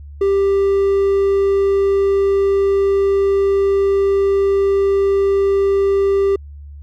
triangle tone, 394.2 Hz, G4, 10 cents sharp, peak -10 dBFS, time 0.21-6.36 s, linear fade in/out 5 ms, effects added 72 Hz sine -32 dBFS peak until 6.82 s

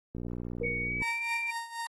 click train, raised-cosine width 3 ms, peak -26 dBFS, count 53, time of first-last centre 0.15-1.018 s, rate 59.9 Hz
sine tone with exponential decay, 473.5 Hz, A#4, 27 cents sharp, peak -29 dBFS, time 0.61-1.12 s, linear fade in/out 5 ms, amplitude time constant 110 ms
sine tone with pitch glide, 2235 to 2360 Hz, C#7 to D7, +14 to +8 cents, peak -31 dBFS, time 0.64-1.51 s, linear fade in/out 5 ms, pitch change +94 cents, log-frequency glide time 0.82-1.22 s
30% pulse tone with tremolo, 927 Hz, A#5, 10 cents flat, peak -30 dBFS, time 1.02-1.87 s, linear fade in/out 5 ms, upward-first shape triangle, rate 4.1 Hz, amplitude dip 85%
effects AAC 32 kbps

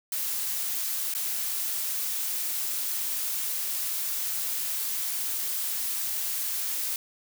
blue noise with dropouts, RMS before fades -30 dBFS, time 0.12-6.96 s, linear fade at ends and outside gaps 2 ms, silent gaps 1.139-1.149 s, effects none

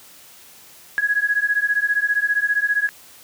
sine beating tone pair, 1661.2 / 1676.2 Hz, G#6 / G#6, 0 / +16 cents, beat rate 15 Hz, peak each -20 dBFS, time 0.98-2.89 s, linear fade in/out 0 ms, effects white hiss -46 dBFS RMS until 3.23 s + high-pass 60 Hz 12 dB/octave

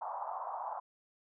pink band-pass noise, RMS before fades -40 dBFS, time 0.01-0.8 s, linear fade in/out 10 ms, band 690 to 1100 Hz, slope 48 dB/octave, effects none

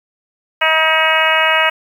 harmonic tone with a mistuned harmonic, 318.1 Hz, D#4, 38 cents sharp, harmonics 2 / 3 / 4 / 5 / 6 / 7 / 8 / 9, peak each -19 / -19 / -19 / -19 / -19 / -19 / -19 / -19 dBFS, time 0.61-1.7 s, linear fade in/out 10 ms, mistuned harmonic 9, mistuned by +17 cents, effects 7-bit

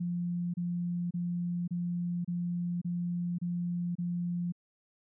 sine tone bursts, 174.61 Hz, F3, in tune, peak -30 dBFS, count 8, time 0-4.523 s, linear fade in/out 10 ms, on 540 ms, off 29 ms, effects none

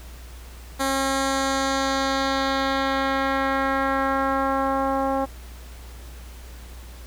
10% pulse tone with low-pass filter sweep, 270.2 Hz, C#4, 44 cents flat, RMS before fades -23 dBFS, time 0.79-5.26 s, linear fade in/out 20 ms, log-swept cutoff 11000 to 810 Hz, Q 1.3, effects added 60 Hz sine -38 dBFS peak until 7.06 s + pink hiss -47 dBFS RMS until 7.06 s

